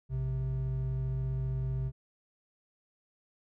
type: tone pair together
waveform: triangle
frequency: 58.27 / 130.81 Hz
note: A#1 / C3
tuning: 0 / 0 cents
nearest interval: octave + major second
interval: 1400 cents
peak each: -34 / -29 dBFS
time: 0.09-1.92 s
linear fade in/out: 50 ms
effects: none